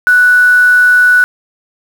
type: tone with quantisation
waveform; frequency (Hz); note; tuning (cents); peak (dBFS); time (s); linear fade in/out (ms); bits
sine; 1480; F#6; 0; -4; 0.07-1.24; 0; 4
effects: none